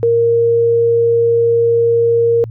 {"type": "tone", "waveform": "sine", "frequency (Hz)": 466.2, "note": "A#4", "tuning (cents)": 0, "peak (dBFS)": -9, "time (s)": [0.03, 2.44], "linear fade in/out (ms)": 0, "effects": ["added 113 Hz sine -25 dBFS peak until 2.5 s"]}